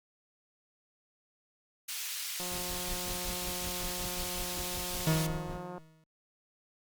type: high-pass noise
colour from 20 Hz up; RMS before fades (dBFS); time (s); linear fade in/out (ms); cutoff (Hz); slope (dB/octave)
pink; -38; 1.88-5.27; 10; 2800; 12
type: click train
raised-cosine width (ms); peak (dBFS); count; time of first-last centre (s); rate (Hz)
1; -30; 606; 2.4-5.78; 179
type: noise with tremolo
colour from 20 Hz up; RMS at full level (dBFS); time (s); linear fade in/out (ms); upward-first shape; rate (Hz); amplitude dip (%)
brown; -40; 2.51-5.63; 2; sine; 5.4; 90
type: tone with exponential decay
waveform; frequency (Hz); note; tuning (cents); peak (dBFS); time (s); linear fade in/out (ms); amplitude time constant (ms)
40% pulse; 158.6; D#3; +33; -23; 5.07-6.04; 2; 210
effects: Opus 48 kbps